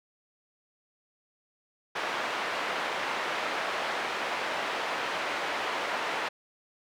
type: band-pass noise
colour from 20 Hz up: pink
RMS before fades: -32 dBFS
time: 1.95-6.29 s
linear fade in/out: 10 ms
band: 610 to 2600 Hz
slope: 12 dB/octave
effects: none